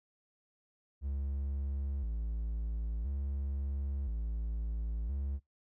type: tone with vibrato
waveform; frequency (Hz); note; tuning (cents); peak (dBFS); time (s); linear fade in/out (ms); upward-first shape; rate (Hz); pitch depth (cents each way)
triangle; 62.1; B1; +10; -31; 1.01-5.4; 50; square; 0.49; 190
effects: noise-tail reverb RT60 0.2 s tail -25 dB re dry